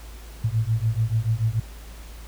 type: beating tone pair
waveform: sine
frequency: 108.6 / 115.5 Hz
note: A2 / A#2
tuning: -22 / -16 cents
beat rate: 6.9 Hz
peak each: -23 dBFS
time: 0.44-1.6 s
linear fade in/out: 5 ms
effects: added 54 Hz sine -38 dBFS peak until 2.27 s + pink hiss -47 dBFS RMS until 2.27 s